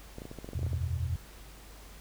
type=clicks; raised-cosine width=2 ms; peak=-28 dBFS; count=12; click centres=0.184 / 0.219 / 0.254 / 0.314 / 0.387 / 0.445 / 0.489 / 0.533 / 0.592 / 0.631 / 0.665 / 0.732 s
type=chord; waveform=sine; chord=E suspended second; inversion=none; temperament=just; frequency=82.41 / 92.71 / 123.61 Hz; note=E2 / F#2 / B2; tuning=0 / +4 / +2 cents; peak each=-32 / -35 / -35 dBFS; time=0.55-1.16 s; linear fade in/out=5 ms
effects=added 50 Hz sine -50 dBFS peak until 2 s + pink hiss -53 dBFS RMS until 2 s